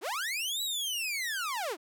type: linear two-way sweep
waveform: sawtooth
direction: up then down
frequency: 280 to 3951 to 280 Hz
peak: -28 dBFS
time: 0.01-1.77 s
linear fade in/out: 50 ms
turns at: 0.62 s
effects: none